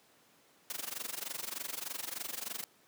white noise with amplitude modulation, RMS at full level -37 dBFS, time 0.7-2.64 s, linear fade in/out 0 ms, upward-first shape sine, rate 23.3 Hz, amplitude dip 90%, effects pink hiss -65 dBFS RMS until 2.87 s + high-pass 200 Hz 12 dB/octave

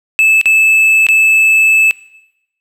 triangle tone with dropouts, 2618 Hz, E7, 13 cents flat, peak -4 dBFS, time 0.19-1.91 s, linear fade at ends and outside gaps 0 ms, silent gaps 0.413-0.457 / 1.067-1.087 s, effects noise-tail reverb RT60 0.9 s tail -20 dB re dry

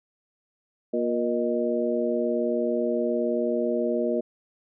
harmonic tone with a mistuned harmonic, 118.8 Hz, A#2, 33 cents sharp, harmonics 2 / 3 / 4 / 5, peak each -28 / -28 / -28 / -28 dBFS, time 0.93-4.21 s, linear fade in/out 10 ms, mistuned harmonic 5, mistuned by +61 cents, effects none

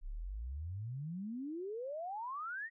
sine exponential sweep, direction up, 30.87 to 1917 Hz, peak -39 dBFS, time 0.01-2.7 s, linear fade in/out 50 ms, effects none

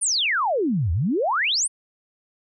sine exponential two-way sweep, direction down then up, 9890 to 76.8 to 9890 Hz, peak -19 dBFS, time 0.01-1.68 s, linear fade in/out 20 ms, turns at 0.92 s, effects none

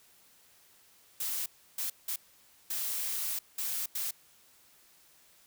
blue noise bursts at uneven times, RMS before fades -34 dBFS, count 6, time 1.2-1.46 / 1.78-1.9 / 2.08-2.16 / 2.7-3.39 / 3.58-3.86 / 3.95-4.11 s, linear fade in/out 5 ms, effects white hiss -62 dBFS RMS until 5.46 s

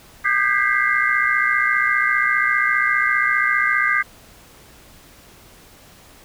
sine tone cluster, 1214 / 1562 / 1617 / 1975 / 2100 Hz, D#6 / G6 / G#6 / B6 / C7, -43 / -7 / -47 / 0 / +6 cents, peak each -22 dBFS, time 0.24-4.03 s, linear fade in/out 20 ms, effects pink hiss -47 dBFS RMS until 6.24 s

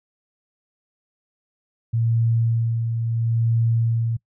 sine tone with tremolo, 115 Hz, A#2, 23 cents flat, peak -16 dBFS, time 1.93-4.17 s, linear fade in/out 10 ms, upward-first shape sine, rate 0.74 Hz, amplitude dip 45%, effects noise-tail reverb RT60 0.1 s tail -23 dB re dry

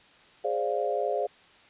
sine chord, D half-diminished seventh, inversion second, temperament equal, 415.3 / 523.3 / 587.3 / 698.5 Hz, Ab4 / C5 / D5 / F5, 0 / 0 / 0 / 0 cents, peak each -31 dBFS, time 0.44-1.27 s, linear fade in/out 10 ms, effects white hiss -56 dBFS RMS until 1.69 s + resampled to 8000 Hz

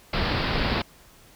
pink low-pass noise, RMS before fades -25 dBFS, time 0.13-0.82 s, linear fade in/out 5 ms, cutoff 5000 Hz, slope 96 dB/octave, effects pink hiss -53 dBFS RMS until 1.35 s

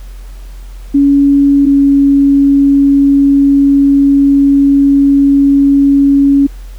sine tone pair in turn, 281 / 279.1 Hz, C#4 / C#4, +24 / +12 cents, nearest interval unison, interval 12 cents, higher first, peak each -4 dBFS, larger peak neither, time 0.94-1.66 / 1.66-6.47 s, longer second, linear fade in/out 10 ms, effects added 44 Hz sine -25 dBFS peak until 6.78 s + pink hiss -43 dBFS RMS until 6.78 s

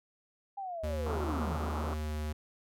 sine linear sweep, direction down, 810 to 123.8 Hz, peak -36 dBFS, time 0.57-1.58 s, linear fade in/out 10 ms
square tone with pitch glide, 76.8 to 76.05 Hz, D#2 to D#2, -22 to -39 cents, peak -34 dBFS, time 0.83-2.33 s, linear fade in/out 10 ms, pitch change -17 cents, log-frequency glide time 1.96-2.14 s
white band-pass noise, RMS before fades -39 dBFS, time 1.06-1.94 s, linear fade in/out 5 ms, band 120 to 1400 Hz, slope 96 dB/octave
effects none

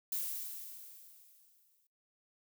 violet noise with exponential decay, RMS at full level -35 dBFS, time 0.12-1.87 s, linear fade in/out 2 ms, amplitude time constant 380 ms, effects noise-tail reverb RT60 0.4 s tail -26 dB re dry

